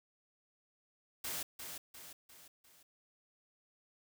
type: noise with echo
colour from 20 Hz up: white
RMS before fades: -40 dBFS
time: 1.24-1.43 s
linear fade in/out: 5 ms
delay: 350 ms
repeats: 4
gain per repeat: -6 dB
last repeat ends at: 2.83 s
effects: none